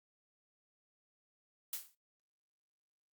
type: noise with exponential decay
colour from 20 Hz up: blue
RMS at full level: -36 dBFS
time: 1.73-1.95 s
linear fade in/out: 2 ms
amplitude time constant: 46 ms
effects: noise-tail reverb RT60 0.2 s tail -20 dB re dry + Opus 48 kbps